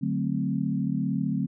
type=chord; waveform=sine; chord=D dominant seventh; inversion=none; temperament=equal; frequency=146.83 / 185 / 220 / 261.6 Hz; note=D3 / F#3 / A3 / C4; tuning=0 / 0 / 0 / 0 cents; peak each=-30 / -29 / -30 / -30 dBFS; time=0.01-1.47 s; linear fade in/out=20 ms; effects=none